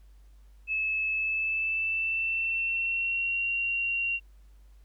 sine tone with pitch glide, 2600 to 2755 Hz, E7 to F7, -24 to -24 cents, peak -26 dBFS, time 0.67-4.2 s, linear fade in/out 50 ms, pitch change +100 cents, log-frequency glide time 1.11-3.46 s, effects added 50 Hz sine -51 dBFS peak until 4.84 s + pink hiss -70 dBFS RMS until 4.84 s

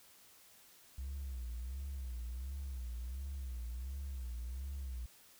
triangle tone with vibrato, 63.8 Hz, C2, 43 cents flat, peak -36 dBFS, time 0.98-5.06 s, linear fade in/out 5 ms, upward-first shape sine, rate 1.4 Hz, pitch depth 140 cents each way, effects tanh soft clip ceiling -36 dBFS + white hiss -62 dBFS RMS until 5.39 s

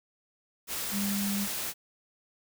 sine tone in noise, 200.8 Hz, G3, 42 cents sharp, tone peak -29 dBFS, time 0.91-1.48 s, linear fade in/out 50 ms, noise white, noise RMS -34 dBFS, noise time 0.67-1.74 s, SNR +2 dB, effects none

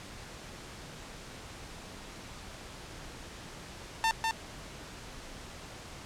sawtooth tone with echo, 899 Hz, A5, 37 cents sharp, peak -21 dBFS, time 4.04-4.11 s, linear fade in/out 0 ms, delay 200 ms, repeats 1, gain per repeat -3 dB, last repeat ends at 4.31 s, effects pink hiss -46 dBFS RMS until 6.05 s + low-pass 8000 Hz 12 dB/octave

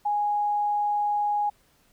sine tone, 828 Hz, G#5, 5 cents flat, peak -22 dBFS, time 0.05-1.5 s, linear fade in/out 10 ms, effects pink hiss -63 dBFS RMS until 1.92 s

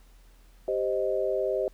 sine chord, C minor, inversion second, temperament equal, 392 / 523.3 / 622.3 Hz, G4 / C5 / Eb5, 0 / 0 / 0 cents, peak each -29 dBFS, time 0.68-1.68 s, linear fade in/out 2 ms, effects added 41 Hz sine -52 dBFS peak until 1.73 s + pink hiss -63 dBFS RMS until 1.73 s

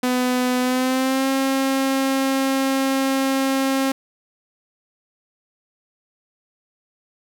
sawtooth tone with pitch glide, 250.7 to 268.7 Hz, B3 to C4, +26 to +46 cents, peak -14 dBFS, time 0.03-3.92 s, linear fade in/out 5 ms, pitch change +120 cents, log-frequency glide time 0.6-1.28 s, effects none

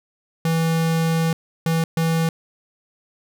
square tone bursts at uneven times, 163.6 Hz, E3, 13 cents flat, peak -18 dBFS, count 3, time 0.45-1.33 / 1.66-1.84 / 1.97-2.29 s, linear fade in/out 2 ms, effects none

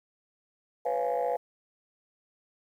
sine chord, C# dominant seventh, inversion third, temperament just, 498.9 / 554.4 / 693 / 831.5 Hz, B4 / C#5 / E#5 / G#5, +17 / 0 / -14 / +2 cents, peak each -29 / -32 / -30 / -32 dBFS, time 0.85-1.37 s, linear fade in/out 10 ms, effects tanh soft clip ceiling -20 dBFS + 10-bit

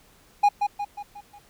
triangle tone with echo, 820 Hz, G#5, 22 cents flat, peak -12 dBFS, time 0.43-0.49 s, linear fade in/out 10 ms, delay 180 ms, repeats 5, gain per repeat -6 dB, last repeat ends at 1.39 s, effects pink hiss -57 dBFS RMS until 1.49 s

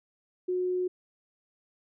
sine tone, 364.1 Hz, F#4, 28 cents flat, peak -26 dBFS, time 0.48-0.88 s, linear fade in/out 10 ms, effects none

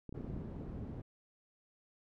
clicks, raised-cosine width 3 ms, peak -32 dBFS, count 7, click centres 0.093 / 0.126 / 0.178 / 0.208 / 0.245 / 0.3 / 0.365 s
white low-pass noise, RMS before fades -44 dBFS, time 0.14-1.02 s, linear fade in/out 10 ms, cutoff 220 Hz, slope 12 dB/octave
effects none

